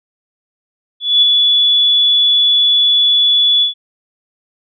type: tone with ADSR envelope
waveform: sine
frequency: 3428 Hz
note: A7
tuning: 46 cents flat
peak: -5 dBFS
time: 1-3.74 s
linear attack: 220 ms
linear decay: 16 ms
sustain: -3 dB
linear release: 120 ms
effects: none